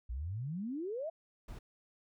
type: exponential sweep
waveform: sine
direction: up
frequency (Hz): 55 to 678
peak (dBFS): -36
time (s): 0.09-1.1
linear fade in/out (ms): 10
type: noise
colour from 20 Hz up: brown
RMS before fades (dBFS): -46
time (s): 1.48-1.59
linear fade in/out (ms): 5
effects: none